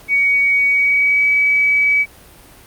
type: tone with pitch glide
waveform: sine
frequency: 2248 to 2282 Hz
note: C#7 to C#7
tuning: +24 to +50 cents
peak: -11 dBFS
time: 0.08-2.06 s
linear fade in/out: 50 ms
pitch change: +26 cents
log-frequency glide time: 0.63-1.29 s
effects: pink hiss -43 dBFS RMS until 2.66 s + Opus 48 kbps